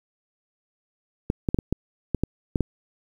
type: clicks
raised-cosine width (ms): 3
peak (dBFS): -9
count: 9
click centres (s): 1.301 / 1.488 / 1.545 / 1.588 / 1.726 / 2.147 / 2.236 / 2.558 / 2.607
effects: 8-bit